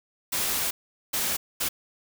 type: noise bursts at uneven times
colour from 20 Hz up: white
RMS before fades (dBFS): -27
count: 3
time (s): 0.32-0.71 / 1.13-1.37 / 1.6-1.69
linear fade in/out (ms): 10
effects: none